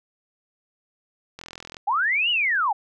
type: click train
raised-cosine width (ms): 0.2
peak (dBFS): -20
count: 17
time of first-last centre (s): 1.39-1.768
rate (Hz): 42.3
type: linear two-way sweep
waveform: sine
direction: up then down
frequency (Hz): 749 to 2980 to 749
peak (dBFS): -19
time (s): 1.87-2.73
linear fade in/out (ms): 10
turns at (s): 2.3
effects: none